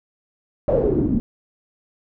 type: noise with low-pass filter sweep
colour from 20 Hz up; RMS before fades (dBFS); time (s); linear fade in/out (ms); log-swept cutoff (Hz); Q
pink; -19; 0.68-1.2; 0; 600 to 220; 7.4
effects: none